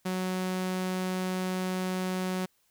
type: tone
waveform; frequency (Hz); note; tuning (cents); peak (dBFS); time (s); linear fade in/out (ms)
sawtooth; 185; F#3; 0; -25; 0.05-2.46; 10
effects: white hiss -70 dBFS RMS until 2.7 s